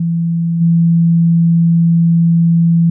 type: tone with level steps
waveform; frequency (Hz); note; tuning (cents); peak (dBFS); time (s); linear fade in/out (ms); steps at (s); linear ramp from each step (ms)
sine; 167.7; E3; +30; -12 / -7; 0-2.9; 5; 0.6; 20
effects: none